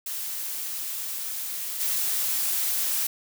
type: noise with level steps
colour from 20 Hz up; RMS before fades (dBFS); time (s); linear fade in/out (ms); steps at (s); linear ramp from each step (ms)
blue; -32 / -26; 0.06-3.07; 5; 1.8; 10
effects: none